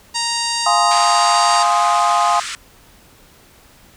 harmonic tone, 932.3 Hz, A#5, in tune, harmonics 1 / 2 / 3 / 4 / 5 / 6 / 7 / 8 / 9 / 10, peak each -24 / -29 / -28 / -29 / -22 / -31 / -29 / -30 / -32 / -33 dBFS, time 0.14-1.64 s, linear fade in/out 20 ms
sine chord, F minor seventh, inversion none, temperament equal, 698.5 / 830.6 / 1046.5 / 1244.5 Hz, F5 / Ab5 / C6 / Eb6, 0 / 0 / 0 / 0 cents, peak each -18 dBFS, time 0.66-2.4 s, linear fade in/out 5 ms
pink band-pass noise, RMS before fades -27 dBFS, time 0.91-2.55 s, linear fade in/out 0 ms, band 1200 to 9000 Hz, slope 48 dB/octave
effects pink hiss -48 dBFS RMS until 3.96 s

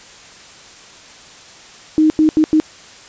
sine tone bursts at uneven times, 311.1 Hz, D#4, in tune, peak -8 dBFS, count 4, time 1.98-2.1 / 2.19-2.29 / 2.37-2.44 / 2.53-2.6 s, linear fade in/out 0 ms, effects white hiss -40 dBFS RMS until 3.08 s + resampled to 16000 Hz

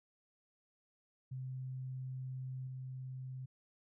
sine tone with level steps, 129.8 Hz, C3, 13 cents flat, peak -40 / -42 dBFS, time 1.31-3.46 s, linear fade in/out 10 ms, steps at 2.67 s, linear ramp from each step 2 ms, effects none

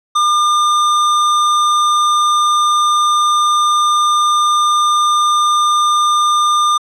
sine tone with hard clipping, 1204 Hz, D6, 43 cents sharp, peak -12 dBFS, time 0.15-6.78 s, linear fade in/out 10 ms, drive 15 dB, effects low-pass 9000 Hz 12 dB/octave

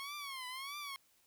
15% pulse tone with vibrato, 1087 Hz, C#6, 34 cents flat, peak -36 dBFS, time 0-0.96 s, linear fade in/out 0 ms, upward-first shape triangle, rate 1.6 Hz, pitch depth 160 cents each way, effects white hiss -71 dBFS RMS until 1.26 s

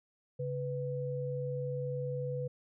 sine tone pair together, 138.22 / 496 Hz, C#3 / B4, -5 / +7 cents, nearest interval octave + minor seventh, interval 2212 cents, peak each -36 / -36 dBFS, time 0.39-2.48 s, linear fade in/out 10 ms, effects none

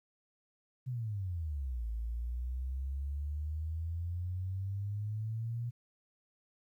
sine exponential two-way sweep, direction down then up, 130.81 to 55 to 120.4 Hz, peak -34 dBFS, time 0.86-5.71 s, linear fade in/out 20 ms, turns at 1.88 s, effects 12-bit

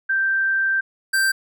sine / square tone pair in turn, 1568 / 1568 Hz, G6 / G6, 0 / 0 cents, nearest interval unison, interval 0 cents, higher neither, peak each -17 dBFS, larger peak neither, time 0.09-0.81 / 1.13-1.32 s, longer first, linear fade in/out 10 ms, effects none

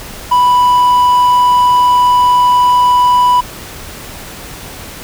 triangle tone, 987.8 Hz, B5, in tune, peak -4 dBFS, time 0.31-3.41 s, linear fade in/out 10 ms, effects pink hiss -29 dBFS RMS until 5.03 s

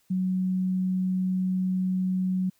sine tone, 185.6 Hz, F#3, 6 cents sharp, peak -23 dBFS, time 0.1-2.5 s, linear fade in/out 10 ms, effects white hiss -67 dBFS RMS until 2.59 s

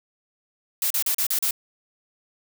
blue noise bursts, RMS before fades -23 dBFS, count 6, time 0.82-1.509 s, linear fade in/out 2 ms, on 84 ms, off 37 ms, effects none

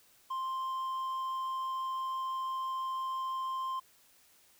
sine tone with hard clipping, 1049 Hz, C6, 4 cents sharp, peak -34 dBFS, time 0.3-3.8 s, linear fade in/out 10 ms, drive 3 dB, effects white hiss -64 dBFS RMS until 4.59 s

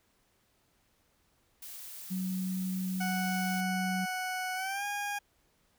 blue noise, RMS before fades -45 dBFS, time 1.62-3.61 s, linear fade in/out 5 ms
sine tone, 186.5 Hz, F#3, 14 cents sharp, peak -31 dBFS, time 2.1-4.06 s, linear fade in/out 20 ms
20% pulse tone with pitch glide, 740 to 816.4 Hz, F#5 to G#5, 0 to -30 cents, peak -28 dBFS, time 3-5.19 s, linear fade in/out 10 ms, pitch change +170 cents, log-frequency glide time 4.55-4.85 s
effects pink hiss -71 dBFS RMS until 5.78 s

